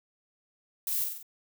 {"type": "noise with echo", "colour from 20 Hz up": "violet", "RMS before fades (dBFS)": -31, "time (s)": [0.87, 1.04], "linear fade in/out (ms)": 2, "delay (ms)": 47, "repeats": 4, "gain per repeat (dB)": -4, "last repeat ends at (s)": 1.228, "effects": []}